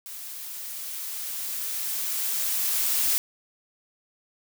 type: noise with level ramp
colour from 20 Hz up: blue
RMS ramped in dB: -39 to -23 dBFS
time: 0.06-3.18 s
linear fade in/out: 0 ms
effects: none